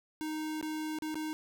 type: tone with dropouts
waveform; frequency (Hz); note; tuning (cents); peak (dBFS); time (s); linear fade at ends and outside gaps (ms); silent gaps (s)
square; 310.4; D#4; -4; -35; 0.21-1.33; 0; 0.612-0.627 / 0.987-1.022 / 1.144-1.155
effects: none